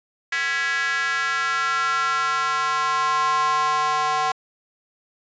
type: tone with high-pass filter sweep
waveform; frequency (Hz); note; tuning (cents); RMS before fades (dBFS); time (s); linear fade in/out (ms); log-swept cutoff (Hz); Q
square; 151.3; D#3; -48; -22; 0.32-4.32; 5; 1800 to 890; 4.9
effects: resampled to 16000 Hz